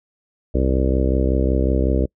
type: harmonic tone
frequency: 65.41 Hz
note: C2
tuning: in tune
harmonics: 1 / 2 / 3 / 4 / 5 / 6 / 7 / 8 / 9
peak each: -18 / -26 / -27 / -25 / -25 / -28 / -26 / -30 / -29 dBFS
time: 0.54-2.06 s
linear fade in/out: 10 ms
effects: noise-tail reverb RT60 0.1 s tail -26 dB re dry